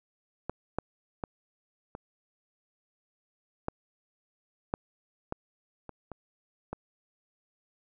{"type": "clicks", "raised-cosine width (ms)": 1, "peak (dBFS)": [-18, -15, -19, -25, -16, -14, -18, -27, -26, -21], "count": 10, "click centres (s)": [0.496, 0.786, 1.238, 1.951, 3.684, 4.739, 5.324, 5.893, 6.117, 6.73], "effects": []}